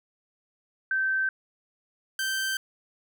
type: tone pair in turn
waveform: sine / sawtooth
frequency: 1550 / 1557.5 Hz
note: G6 / G6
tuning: -20 / -12 cents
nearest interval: unison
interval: 8 cents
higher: second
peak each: -23 dBFS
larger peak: neither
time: 0.91-1.29 / 2.19-2.57 s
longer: neither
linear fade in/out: 2 ms
effects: none